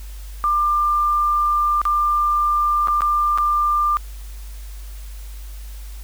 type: tone with dropouts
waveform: sine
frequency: 1193 Hz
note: D6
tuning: 27 cents sharp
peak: -15 dBFS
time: 0.44-3.97 s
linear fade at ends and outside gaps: 0 ms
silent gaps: 1.816-1.853 / 2.873-2.883 / 3.007-3.019 / 3.376-3.384 s
effects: added 50 Hz sine -31 dBFS peak until 6.03 s + white hiss -46 dBFS RMS until 6.03 s